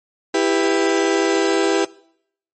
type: chord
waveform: 35% pulse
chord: E minor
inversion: none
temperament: just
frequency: 329.6 / 395.6 / 494.4 Hz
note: E4 / G4 / B4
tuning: 0 / +16 / +2 cents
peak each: -18 / -17 / -21 dBFS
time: 0.34-1.85 s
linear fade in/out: 5 ms
effects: noise-tail reverb RT60 0.7 s tail -23 dB re dry + MP3 32 kbps